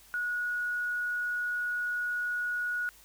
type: tone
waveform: sine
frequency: 1457 Hz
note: F#6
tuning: 27 cents flat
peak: -29 dBFS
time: 0.14-2.89 s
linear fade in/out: 0 ms
effects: added 50 Hz sine -64 dBFS peak until 3.04 s + white hiss -57 dBFS RMS until 3.04 s